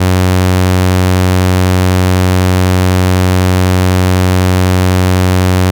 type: tone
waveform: sawtooth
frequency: 92 Hz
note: F#2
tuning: 9 cents flat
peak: -3 dBFS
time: 0-5.71 s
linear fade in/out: 10 ms
effects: none